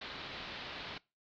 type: low-pass noise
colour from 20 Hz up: white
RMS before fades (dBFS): -45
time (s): 0.01-0.98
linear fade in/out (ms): 5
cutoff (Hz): 4300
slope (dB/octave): 48
effects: noise-tail reverb RT60 0.3 s tail -24 dB re dry + AAC 64 kbps